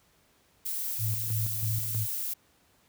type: noise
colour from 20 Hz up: violet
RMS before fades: -33 dBFS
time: 0.65-2.34 s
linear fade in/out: 10 ms
type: tone with tremolo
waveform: sine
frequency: 109.2 Hz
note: A2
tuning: 13 cents flat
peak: -27 dBFS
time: 0.98-2.07 s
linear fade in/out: 50 ms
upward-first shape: square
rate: 3.1 Hz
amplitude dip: 65%
effects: pink hiss -65 dBFS RMS until 2.88 s + high-pass 60 Hz 12 dB/octave